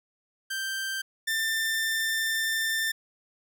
sawtooth tone pair in turn, 1568 / 1788.5 Hz, G6 / A6, 0 / +28 cents, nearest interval major second, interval 228 cents, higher second, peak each -26 / -22 dBFS, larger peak second, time 0.5-1.02 / 1.27-2.92 s, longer second, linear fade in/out 10 ms, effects none

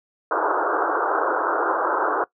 white band-pass noise, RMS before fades -22 dBFS, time 0.31-2.24 s, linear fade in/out 2 ms, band 310 to 1500 Hz, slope 96 dB/octave, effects noise-tail reverb RT60 0.1 s tail -20 dB re dry

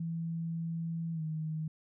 sine tone with pitch glide, 165.5 to 156.93 Hz, E3 to D#3, +7 to +15 cents, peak -33 dBFS, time 0-1.68 s, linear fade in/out 5 ms, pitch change -92 cents, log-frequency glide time 1.13-1.22 s, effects none

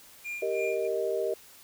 triangle tone with tremolo, 2400 Hz, D7, 37 cents sharp, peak -31 dBFS, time 0.24-0.88 s, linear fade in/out 20 ms, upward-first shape sine, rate 3.1 Hz, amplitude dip 90%
sine chord, Eb major, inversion first, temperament equal, 392 / 466.2 / 622.3 Hz, G4 / Bb4 / Eb5, 0 / 0 / 0 cents, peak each -31 dBFS, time 0.42-1.34 s, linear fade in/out 5 ms
effects white hiss -53 dBFS RMS until 1.63 s

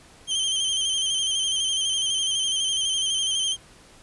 sawtooth tone with vibrato, 3136 Hz, G7, in tune, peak -19 dBFS, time 0.27-3.57 s, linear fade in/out 50 ms, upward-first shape square, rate 12 Hz, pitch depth 37 cents each way, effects pink hiss -51 dBFS RMS until 4.02 s + resampled to 24000 Hz

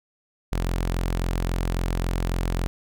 sawtooth tone, 43.66 Hz, F1, in tune, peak -19 dBFS, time 0.52-2.67 s, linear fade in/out 0 ms, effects none

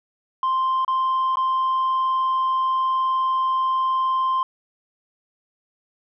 sine tone with dropouts, 1046.5 Hz, C6, in tune, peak -16 dBFS, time 0.43-4.43 s, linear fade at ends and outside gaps 2 ms, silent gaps 0.848-0.879 / 1.357-1.37 s, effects tanh soft clip ceiling -17 dBFS

